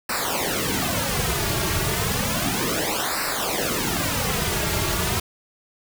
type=noise with flanger; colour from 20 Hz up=pink; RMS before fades=-24 dBFS; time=0.09-5.2 s; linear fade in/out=5 ms; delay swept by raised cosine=0.3 to 4 ms; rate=0.32 Hz; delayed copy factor=-0.9; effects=none